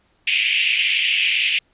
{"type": "band-pass noise", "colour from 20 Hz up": "white", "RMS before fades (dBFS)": -19, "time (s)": [0.27, 1.59], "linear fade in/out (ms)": 5, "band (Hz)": [2300, 3000], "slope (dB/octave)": 48, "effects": ["pink hiss -62 dBFS RMS until 1.73 s", "resampled to 8000 Hz"]}